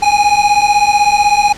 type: beating tone pair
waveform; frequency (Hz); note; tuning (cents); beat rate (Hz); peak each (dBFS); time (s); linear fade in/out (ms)
square; 817 / 833; G#5 / G#5; -29 / +5; 16; -12; 0.02-1.53; 10
effects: pink hiss -32 dBFS RMS until 1.57 s + low-pass 7000 Hz 12 dB/octave